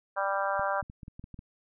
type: harmonic tone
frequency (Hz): 196.6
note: G3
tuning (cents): +5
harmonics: 3 / 4 / 5 / 6 / 7 / 8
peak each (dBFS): -32 / -33 / -34 / -35 / -35 / -36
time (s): 0.16-0.82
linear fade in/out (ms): 20
type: clicks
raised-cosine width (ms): 5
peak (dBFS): -31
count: 9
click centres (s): 0.595 / 0.827 / 0.899 / 1.032 / 1.081 / 1.195 / 1.241 / 1.343 / 1.391
effects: none